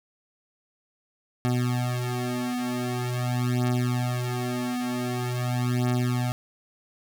25% pulse beating tone pair, 123.47 / 123.92 Hz, B2 / B2, 0 / +6 cents, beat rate 0.45 Hz, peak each -24 dBFS, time 1.45-6.32 s, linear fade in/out 0 ms, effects none

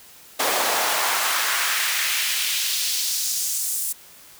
pink noise with high-pass filter sweep, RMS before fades -23 dBFS, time 0.39-3.93 s, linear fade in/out 10 ms, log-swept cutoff 520 to 9300 Hz, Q 1.4, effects white hiss -47 dBFS RMS until 4.39 s

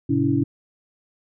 sine tone cluster, 110.1 / 133.9 / 282.4 / 327.3 Hz, A2 / C3 / C#4 / E4, +2 / +40 / +32 / -12 cents, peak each -26 / -24 / -20 / -24 dBFS, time 0.09-0.44 s, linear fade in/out 10 ms, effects none

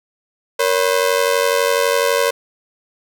sawtooth ring-modulated tone, 515 Hz, C5, 28 cents flat, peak -7 dBFS, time 0.59-2.31 s, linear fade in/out 10 ms, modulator 46 Hz, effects none

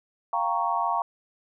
sine chord, G half-diminished seventh, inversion third, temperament equal, 698.5 / 784 / 932.3 / 1108.7 Hz, F5 / G5 / Bb5 / Db6, 0 / 0 / 0 / 0 cents, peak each -29 / -31 / -27 / -28 dBFS, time 0.33-1.02 s, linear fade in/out 2 ms, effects none

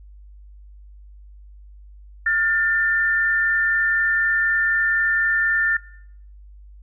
sine tone pair together, 1419.1 / 1788 Hz, F6 / A6, +27 / +27 cents, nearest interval major third, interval 400 cents, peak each -24 / -17 dBFS, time 2.26-5.77 s, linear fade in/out 5 ms, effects noise-tail reverb RT60 0.7 s tail -21 dB re dry + added 50 Hz sine -41 dBFS peak until 6.82 s

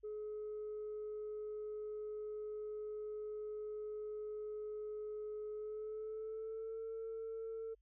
sine tone with pitch glide, 424.3 to 448.8 Hz, G#4 to A4, +37 to +34 cents, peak -40 dBFS, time 0.03-7.75 s, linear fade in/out 20 ms, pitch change +97 cents, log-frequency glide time 5.53-6.81 s, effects tanh soft clip ceiling -39 dBFS + added 50 Hz sine -70 dBFS peak until 7.81 s

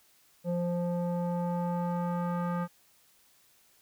square tone with low-pass filter sweep, 174.61 Hz, F3, in tune, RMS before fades -31 dBFS, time 0.44-2.68 s, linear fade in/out 50 ms, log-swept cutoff 560 to 1300 Hz, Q 2.5, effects white hiss -64 dBFS RMS until 3.81 s

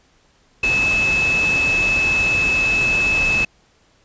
sine tone in noise, 2600 Hz, E7, 24 cents flat, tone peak -15 dBFS, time 0.63-3.45 s, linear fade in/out 5 ms, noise pink, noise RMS -26 dBFS, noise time 0.63-3.45 s, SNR +8 dB, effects pink hiss -57 dBFS RMS until 4.04 s + resampled to 16000 Hz

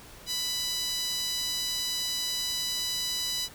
sawtooth tone with high-pass filter, 991 Hz, B5, 6 cents sharp, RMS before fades -31 dBFS, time 0.26-3.49 s, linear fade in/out 50 ms, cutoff 4200 Hz, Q 2.6, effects pink hiss -49 dBFS RMS until 3.54 s

